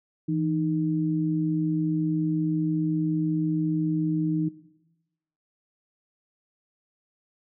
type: tone pair together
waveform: sine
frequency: 163.9 / 309.4 Hz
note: E3 / D#4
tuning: -10 / -10 cents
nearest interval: major seventh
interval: 1100 cents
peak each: -26 dBFS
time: 0.28-4.49 s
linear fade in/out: 10 ms
effects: noise-tail reverb RT60 1.0 s tail -17 dB re dry